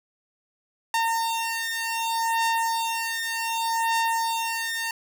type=beating tone pair; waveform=sawtooth; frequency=912 / 912.66 Hz; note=A#5 / A#5; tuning=-38 / -37 cents; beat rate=0.66 Hz; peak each=-23 dBFS; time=0.94-4.91 s; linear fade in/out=2 ms; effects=none

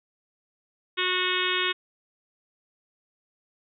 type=harmonic tone; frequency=366.1 Hz; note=F#4; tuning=18 cents flat; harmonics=1 / 3 / 4 / 5 / 6 / 7 / 8 / 9 / 10; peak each=-32 / -32 / -32 / -32 / -32 / -32 / -32 / -32 / -32 dBFS; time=0.97-1.73 s; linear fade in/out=20 ms; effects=none

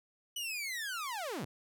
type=linear sweep; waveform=sawtooth; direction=down; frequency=2985 to 94.4 Hz; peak=-33 dBFS; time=0.36-1.45 s; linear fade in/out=5 ms; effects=none

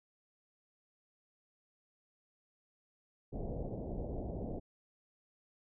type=low-pass noise; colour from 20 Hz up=pink; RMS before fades=-40 dBFS; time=3.32-4.6 s; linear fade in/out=20 ms; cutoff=710 Hz; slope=48 dB/octave; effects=none

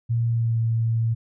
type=tone with pitch glide; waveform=sine; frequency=116.54 to 114.08 Hz; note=A#2 to A#2; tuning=0 to -37 cents; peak=-19 dBFS; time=0.09-1.15 s; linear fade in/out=20 ms; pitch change=-37 cents; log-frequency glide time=0.28-0.59 s; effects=none

